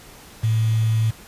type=tone with quantisation; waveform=sine; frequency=111.2 Hz; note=A2; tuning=19 cents sharp; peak=-16 dBFS; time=0.43-1.11 s; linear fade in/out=10 ms; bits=6; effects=pink hiss -44 dBFS RMS until 1.27 s + resampled to 32000 Hz